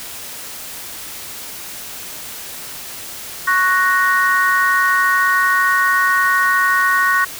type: chord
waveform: sine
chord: F# major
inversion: second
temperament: equal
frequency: 1108.7 / 1480 / 1864.7 Hz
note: C#6 / F#6 / A#6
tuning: 0 / 0 / 0 cents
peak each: -16 dBFS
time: 3.47-7.25 s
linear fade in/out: 10 ms
effects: tanh soft clip ceiling -3 dBFS + white hiss -31 dBFS RMS until 7.39 s